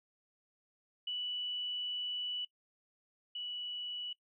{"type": "tone pair in turn", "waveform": "sine", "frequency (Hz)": [2960, 2948], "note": ["F#7", "F#7"], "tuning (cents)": [0, -7], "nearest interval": "unison", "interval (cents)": 7, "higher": "first", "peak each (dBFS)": [-35, -38], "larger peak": "first", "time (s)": [[1.07, 2.45], [3.35, 4.13]], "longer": "first", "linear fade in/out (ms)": 5, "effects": ["noise-tail reverb RT60 0.1 s tail -22 dB re dry"]}